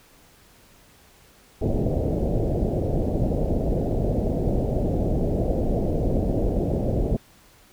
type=low-pass noise; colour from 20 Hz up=pink; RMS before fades=-23 dBFS; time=1.61-7.17 s; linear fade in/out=10 ms; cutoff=670 Hz; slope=48 dB/octave; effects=pink hiss -54 dBFS RMS until 7.72 s